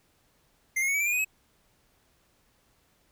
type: tone with pitch steps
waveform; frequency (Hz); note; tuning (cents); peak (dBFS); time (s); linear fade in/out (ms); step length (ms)
square; 2093 / 2154 / 2217 / 2282 / 2349 / 2418 / 2489 / 2562; C7 / C7 / C#7 / C#7 / D7 / D7 / D#7 / E7; 0 / +50 / 0 / +50 / 0 / +50 / 0 / -50; -25; 0.76-1.248; 10; 61
effects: pink hiss -67 dBFS RMS until 3.11 s